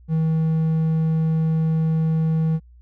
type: tone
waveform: triangle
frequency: 160 Hz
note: D#3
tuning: 49 cents sharp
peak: -15 dBFS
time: 0.08-2.6 s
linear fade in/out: 50 ms
effects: added 60 Hz sine -45 dBFS peak until 2.81 s